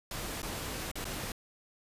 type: noise with dropouts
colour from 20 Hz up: pink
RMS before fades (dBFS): -38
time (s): 0.11-1.32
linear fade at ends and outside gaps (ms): 2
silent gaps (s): 0.419-0.429 / 0.915-0.955 / 1.044-1.052
effects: resampled to 32000 Hz